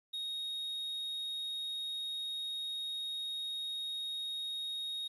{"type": "tone", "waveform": "triangle", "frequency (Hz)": 3744, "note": "A#7", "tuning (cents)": 7, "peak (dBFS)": -35, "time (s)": [0.13, 5.08], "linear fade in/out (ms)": 10, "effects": ["resampled to 32000 Hz", "11-bit"]}